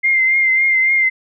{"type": "tone with vibrato", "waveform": "sine", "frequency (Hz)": 2098, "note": "C7", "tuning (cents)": 4, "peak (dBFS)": -11, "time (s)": [0.03, 1.1], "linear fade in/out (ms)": 20, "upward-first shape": "triangle", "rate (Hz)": 3.6, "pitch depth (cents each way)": 38, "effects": []}